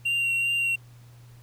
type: tone with vibrato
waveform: triangle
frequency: 2760 Hz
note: F7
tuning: 21 cents flat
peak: -21 dBFS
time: 0.05-0.76 s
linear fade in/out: 10 ms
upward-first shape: triangle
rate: 2.6 Hz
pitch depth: 18 cents each way
effects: added 120 Hz sine -47 dBFS peak until 1.42 s + pink hiss -59 dBFS RMS until 1.42 s